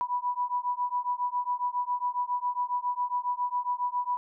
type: beating tone pair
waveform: sine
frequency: 980 / 987.3 Hz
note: B5 / B5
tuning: -14 / -1 cents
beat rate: 7.3 Hz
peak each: -30 / -30 dBFS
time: 0.01-4.17 s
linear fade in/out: 0 ms
effects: none